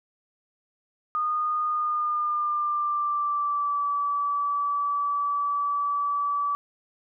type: tone with pitch glide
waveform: sine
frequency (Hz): 1227 to 1151.5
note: D#6 to D6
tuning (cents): -25 to -34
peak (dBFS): -23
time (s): 1.15-6.55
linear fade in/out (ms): 0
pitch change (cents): -109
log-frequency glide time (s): 1.66-3.87
effects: none